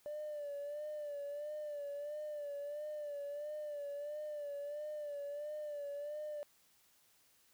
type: tone with vibrato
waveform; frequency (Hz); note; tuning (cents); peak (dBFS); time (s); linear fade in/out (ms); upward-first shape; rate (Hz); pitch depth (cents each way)
triangle; 587.3; D5; 0; -37; 0.06-6.43; 0; sine; 1.5; 54
effects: tanh soft clip ceiling -37 dBFS + white hiss -70 dBFS RMS until 7.53 s